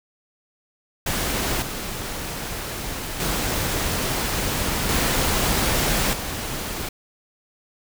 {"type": "noise with level steps", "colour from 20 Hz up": "pink", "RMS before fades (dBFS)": [-24, -30, -24, -21, -29], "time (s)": [1.06, 6.89], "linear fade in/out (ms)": 5, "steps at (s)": [1.62, 3.2, 4.89, 6.13], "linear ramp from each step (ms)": 2, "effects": []}